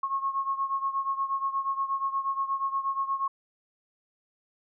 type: beating tone pair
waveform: sine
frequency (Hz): 1087 / 1095.4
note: C#6 / C#6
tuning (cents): -34 / -21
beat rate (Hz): 8.4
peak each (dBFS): -28 / -32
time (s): 0.03-3.28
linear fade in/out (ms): 5
effects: none